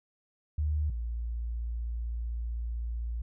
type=tone pair in turn; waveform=sine; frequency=75.3 / 57.86 Hz; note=D2 / A#1; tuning=+44 / -12 cents; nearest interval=perfect fourth; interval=456 cents; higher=first; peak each=-26 / -31 dBFS; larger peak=first; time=0.58-0.9 / 0.9-3.22 s; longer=second; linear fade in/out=5 ms; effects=none